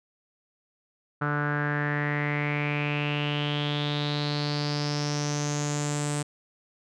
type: tone with low-pass filter sweep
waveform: sawtooth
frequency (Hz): 146.83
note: D3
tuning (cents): 0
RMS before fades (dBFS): -28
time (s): 1.21-6.23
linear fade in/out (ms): 10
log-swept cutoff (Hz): 1400 to 8300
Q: 6.6
effects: none